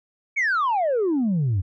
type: exponential sweep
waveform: sine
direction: down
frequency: 2305 to 87.31 Hz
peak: -17 dBFS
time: 0.36-1.62 s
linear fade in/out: 20 ms
effects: tanh soft clip ceiling -17 dBFS